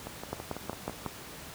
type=two click trains; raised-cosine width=1 ms; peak=-23 / -18 dBFS; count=7 / 5; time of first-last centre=0.07-1.062 / 0.33-1.063 s; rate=6.05 / 5.46 Hz; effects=pink hiss -45 dBFS RMS until 1.54 s + high-pass 60 Hz 12 dB/octave